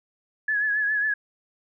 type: tone with vibrato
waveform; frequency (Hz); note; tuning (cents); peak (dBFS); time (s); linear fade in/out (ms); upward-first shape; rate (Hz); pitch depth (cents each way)
sine; 1696; G#6; +36; -21; 0.48-1.14; 5; triangle; 7.3; 57
effects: none